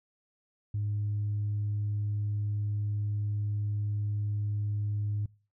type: tone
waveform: sine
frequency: 103.83 Hz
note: G#2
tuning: in tune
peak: -27 dBFS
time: 0.74-5.26 s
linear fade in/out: 5 ms
effects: noise-tail reverb RT60 0.4 s tail -25 dB re dry + tanh soft clip ceiling -25 dBFS